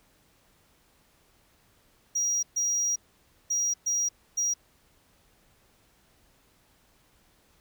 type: tone bursts at uneven times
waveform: triangle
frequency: 5730 Hz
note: F8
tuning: 44 cents sharp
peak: -23 dBFS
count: 5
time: 2.15-2.43 / 2.56-2.96 / 3.5-3.74 / 3.86-4.09 / 4.37-4.54 s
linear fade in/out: 10 ms
effects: pink hiss -64 dBFS RMS until 7.6 s